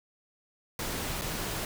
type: noise with dropouts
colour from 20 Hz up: pink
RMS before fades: -34 dBFS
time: 0.79-1.65 s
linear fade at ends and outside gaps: 1 ms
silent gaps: 1.213-1.219 s
effects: none